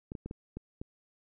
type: clicks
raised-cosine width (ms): 3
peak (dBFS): -26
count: 6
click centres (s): 0.119 / 0.152 / 0.26 / 0.311 / 0.57 / 0.815
effects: none